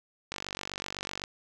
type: click train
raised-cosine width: 0.2 ms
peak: -17 dBFS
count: 45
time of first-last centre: 0.32-1.239 s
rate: 47.9 Hz
effects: none